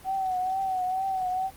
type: tone with vibrato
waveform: sine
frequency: 753 Hz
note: F#5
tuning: 30 cents sharp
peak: -25 dBFS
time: 0.04-1.51 s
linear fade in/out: 50 ms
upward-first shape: triangle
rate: 2.2 Hz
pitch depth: 60 cents each way
effects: pink hiss -50 dBFS RMS until 1.56 s + Opus 32 kbps